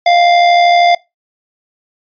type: tone with amplitude modulation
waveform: square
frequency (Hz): 698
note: F5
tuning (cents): -1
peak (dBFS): -5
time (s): 0.06-0.95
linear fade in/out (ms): 5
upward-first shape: sine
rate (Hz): 72.8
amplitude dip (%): 40
effects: noise-tail reverb RT60 0.2 s tail -21 dB re dry + resampled to 11025 Hz